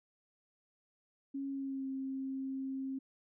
sine tone with pitch glide, 274.9 to 267.1 Hz, C#4 to C4, -14 to +36 cents, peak -36 dBFS, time 1.34-2.99 s, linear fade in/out 10 ms, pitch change -50 cents, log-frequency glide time 1.48-1.87 s, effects none

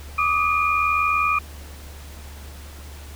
sine tone cluster, 1167 / 1247 / 2428 Hz, D6 / D#6 / D#7, -11 / +3 / -43 cents, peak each -22 dBFS, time 0.18-1.39 s, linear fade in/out 5 ms, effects added 72 Hz sine -37 dBFS peak until 3.15 s + pink hiss -44 dBFS RMS until 3.15 s

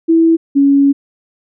sine tone pair in turn, 328.3 / 279.3 Hz, E4 / C#4, -7 / +13 cents, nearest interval minor third, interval 280 cents, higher first, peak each -6 dBFS, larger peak neither, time 0.08-0.37 / 0.55-0.93 s, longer second, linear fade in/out 20 ms, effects none

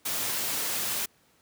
white noise, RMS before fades -30 dBFS, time 0.05-1.06 s, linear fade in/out 10 ms, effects pink hiss -64 dBFS RMS until 1.41 s + high-pass 100 Hz 12 dB/octave

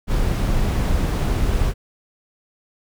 brown noise, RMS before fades -19 dBFS, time 0.07-1.74 s, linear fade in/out 50 ms, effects none

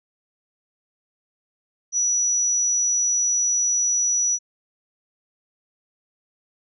sine tone, 5880 Hz, F#8, 12 cents flat, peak -18 dBFS, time 1.92-4.39 s, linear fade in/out 50 ms, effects none

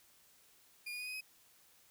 35% pulse tone with pitch steps, 2422 / 2449 / 2476 / 2503 / 2531 Hz, D#7 / D#7 / D#7 / D#7 / D#7, -47 / -28 / -9 / +10 / +29 cents, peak -39 dBFS, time 0.86-1.21 s, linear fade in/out 10 ms, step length 70 ms, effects white hiss -66 dBFS RMS until 1.9 s

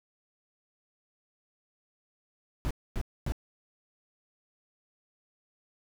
brown noise bursts, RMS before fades -30 dBFS, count 3, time 2.65-3.321 s, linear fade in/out 0 ms, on 57 ms, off 250 ms, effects none

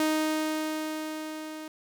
sawtooth tone with level ramp, 311.1 Hz, D#4, in tune, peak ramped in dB -19 to -34 dBFS, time 0-1.68 s, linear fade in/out 2 ms, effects none

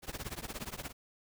pink noise with tremolo, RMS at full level -38 dBFS, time 0.02-0.93 s, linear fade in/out 50 ms, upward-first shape triangle, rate 17 Hz, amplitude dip 100%, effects none

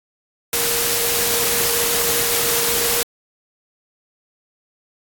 sine tone in noise, 470 Hz, A#4, 14 cents sharp, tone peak -27 dBFS, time 0.53-3.03 s, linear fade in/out 2 ms, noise white, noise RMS -19 dBFS, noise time 0.53-3.03 s, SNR -11 dB, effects AAC 64 kbps

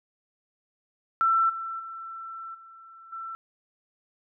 sine tone with level steps, 1339 Hz, E6, 27 cents sharp, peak -19 / -31 / -36 / -46 / -34 dBFS, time 1.21-3.35 s, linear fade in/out 0 ms, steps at 1.49 / 1.79 / 2.54 / 3.12 s, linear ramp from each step 10 ms, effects none

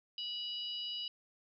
harmonic tone, 977 Hz, B5, 19 cents flat, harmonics 3 / 4 / 5, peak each -39 / -46 / -45 dBFS, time 0.18-1.08 s, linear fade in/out 2 ms, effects none

